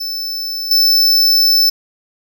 square tone with level steps, 5280 Hz, E8, 2 cents sharp, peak -20 / -9 dBFS, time 0-1.7 s, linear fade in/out 10 ms, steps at 0.71 s, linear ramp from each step 2 ms, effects none

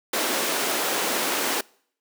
pink high-pass noise, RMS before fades -25 dBFS, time 0.13-1.61 s, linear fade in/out 5 ms, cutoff 280 Hz, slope 24 dB/octave, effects noise-tail reverb RT60 0.6 s tail -25 dB re dry

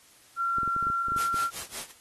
sine tone, 1370 Hz, F6, 34 cents flat, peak -25 dBFS, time 0.36-1.51 s, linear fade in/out 50 ms
clicks, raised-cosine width 3 ms, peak -27 dBFS, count 11, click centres 0.584 / 0.632 / 0.677 / 0.764 / 0.827 / 0.869 / 0.901 / 1.084 / 1.12 / 1.163 / 1.343 s
white noise with tremolo, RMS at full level -35 dBFS, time 1.17-1.92 s, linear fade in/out 10 ms, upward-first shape sine, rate 5.3 Hz, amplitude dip 90%
effects white hiss -57 dBFS RMS until 2 s + AAC 32 kbps

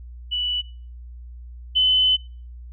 sine tone pair in turn, 2960 / 3027 Hz, F#7 / F#7, 0 / +39 cents, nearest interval unison, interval 39 cents, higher second, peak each -21 / -14 dBFS, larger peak second, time 0.31-0.62 / 1.75-2.17 s, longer second, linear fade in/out 20 ms, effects noise-tail reverb RT60 0.4 s tail -20 dB re dry + added 60 Hz sine -36 dBFS peak until 2.72 s

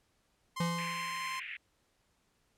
sawtooth tone, 1046.5 Hz, C6, in tune, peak -33 dBFS, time 0.56-1.4 s, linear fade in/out 10 ms
square tone with exponential decay, 170 Hz, F3, 46 cents flat, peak -29 dBFS, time 0.6-1.39 s, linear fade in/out 5 ms, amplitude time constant 170 ms
white band-pass noise, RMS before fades -43 dBFS, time 0.78-1.57 s, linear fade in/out 5 ms, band 1800 to 2600 Hz, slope 48 dB/octave
effects pink hiss -74 dBFS RMS until 2.57 s + low-pass 11000 Hz 12 dB/octave

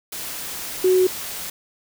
sine tone in noise, 370 Hz, F#4, in tune, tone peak -13 dBFS, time 0.84-1.07 s, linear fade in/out 5 ms, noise white, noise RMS -31 dBFS, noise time 0.12-1.5 s, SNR +15 dB, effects none

